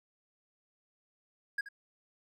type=tone with echo; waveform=triangle; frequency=1638 Hz; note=G#6; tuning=24 cents flat; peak=-28 dBFS; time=1.58-1.61 s; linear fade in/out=5 ms; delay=78 ms; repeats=1; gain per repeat=-14 dB; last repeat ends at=1.688 s; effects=none